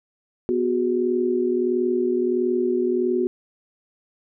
sine tone cluster, 246.7 / 366.2 / 407.7 Hz, B3 / F#4 / G#4, -2 / -18 / -32 cents, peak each -25 / -20 / -29 dBFS, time 0.49-3.27 s, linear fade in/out 0 ms, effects none

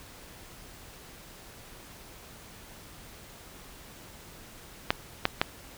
clicks, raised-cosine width 0.3 ms, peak -6 dBFS, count 3, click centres 4.905 / 5.254 / 5.415 s, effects pink hiss -49 dBFS RMS until 5.77 s

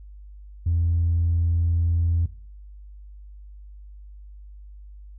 triangle tone with tanh clipping, 84.3 Hz, E2, 39 cents sharp, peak -19 dBFS, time 0.66-2.26 s, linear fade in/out 5 ms, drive 5 dB, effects noise-tail reverb RT60 0.5 s tail -18 dB re dry + added 50 Hz sine -40 dBFS peak until 5.18 s

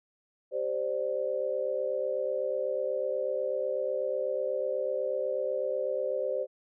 sine chord, G suspended fourth, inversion none, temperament equal with one note detuned, 392 / 523.3 / 591.4 Hz, G4 / C5 / D5, 0 / 0 / +12 cents, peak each -36 / -30 / -33 dBFS, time 0.51-6.47 s, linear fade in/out 50 ms, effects none

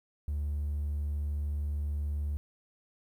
triangle tone, 73.42 Hz, D2, in tune, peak -27 dBFS, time 0.28-2.37 s, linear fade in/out 0 ms, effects tanh soft clip ceiling -25 dBFS + 11-bit

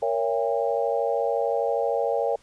sine chord, A# diminished seventh, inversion none, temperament just, 466.2 / 559.4 / 671.3 / 805.5 Hz, A#4 / C#5 / E5 / G5, 0 / +16 / +31 / +47 cents, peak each -26 / -26 / -29 / -29 dBFS, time 0.02-2.36 s, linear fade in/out 5 ms, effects pink hiss -58 dBFS RMS until 2.42 s + resampled to 22050 Hz

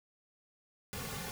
pink noise with comb filter, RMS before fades -41 dBFS, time 0.93-1.31 s, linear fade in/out 0 ms, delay 3.1 ms, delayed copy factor -0.9, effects none

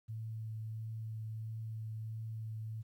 sine tone with vibrato, 110.7 Hz, A2, 11 cents sharp, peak -39 dBFS, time 0.08-2.83 s, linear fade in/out 20 ms, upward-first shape triangle, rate 1.5 Hz, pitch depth 13 cents each way, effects 12-bit

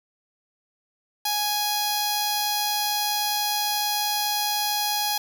10% pulse tone with notch filter, 830.6 Hz, G#5, in tune, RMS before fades -25 dBFS, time 1.25-5.18 s, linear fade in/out 5 ms, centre 2000 Hz, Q 0.67, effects 7-bit

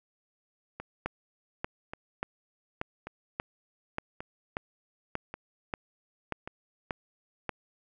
two click trains, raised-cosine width 0.5 ms, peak -23 / -16 dBFS, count 6 / 12, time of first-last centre 0.8-6.475 / 1.06-7.493 s, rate 0.881 / 1.71 Hz, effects none

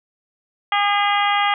harmonic tone, 407.1 Hz, G#4, 35 cents flat, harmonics 2 / 3 / 4 / 5 / 6 / 7 / 8, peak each -19 / -21 / -28 / -23 / -30 / -28 / -27 dBFS, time 0.72-1.54 s, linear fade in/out 2 ms, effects none

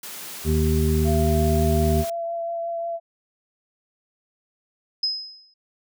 white high-pass noise, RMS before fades -36 dBFS, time 0.03-2.1 s, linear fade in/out 5 ms, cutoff 120 Hz, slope 24 dB/octave
harmonic tone, 77.78 Hz, D#2, in tune, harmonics 1 / 2 / 3 / 5, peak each -20 / -24 / -25 / -25 dBFS, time 0.44-2.05 s, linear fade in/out 50 ms
sine tone with vibrato, 676 Hz, E5, 43 cents sharp, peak -25 dBFS, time 1.04-3 s, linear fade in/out 50 ms, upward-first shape triangle, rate 5.6 Hz, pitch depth 14 cents each way
sine tone with exponential decay, 5080 Hz, D#8, 35 cents sharp, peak -18 dBFS, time 5.03-5.54 s, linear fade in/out 5 ms, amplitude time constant 110 ms
effects none

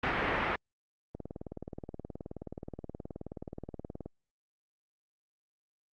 white low-pass noise, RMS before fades -31 dBFS, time 0.03-0.56 s, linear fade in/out 5 ms, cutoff 2200 Hz, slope 24 dB/octave
click train, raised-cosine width 2 ms, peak -27 dBFS, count 56, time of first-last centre 1.15-4.06 s, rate 18.9 Hz
effects Opus 48 kbps

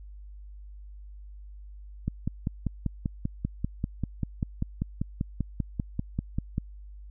click train, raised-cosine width 5 ms, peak -15 dBFS, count 24, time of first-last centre 2.08-6.581 s, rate 5.11 Hz, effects added 50 Hz sine -42 dBFS peak until 7.1 s

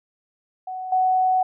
sine tone with level steps, 745 Hz, F#5, 12 cents sharp, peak -28 / -16 dBFS, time 0.67-1.43 s, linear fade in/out 5 ms, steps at 0.92 s, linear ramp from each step 5 ms, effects none

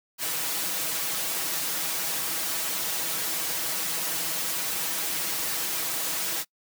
white noise with comb filter, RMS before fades -29 dBFS, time 0.18-6.45 s, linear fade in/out 50 ms, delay 6.2 ms, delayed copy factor +0.9, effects noise-tail reverb RT60 0.1 s tail -25 dB re dry + high-pass 150 Hz 12 dB/octave

